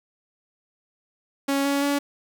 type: tone with pitch steps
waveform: sawtooth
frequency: 277.2 / 280.7 / 284.3 Hz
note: C#4 / C#4 / C#4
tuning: 0 / +22 / +44 cents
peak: -17 dBFS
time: 1.48-1.99 s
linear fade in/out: 10 ms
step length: 170 ms
effects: 8-bit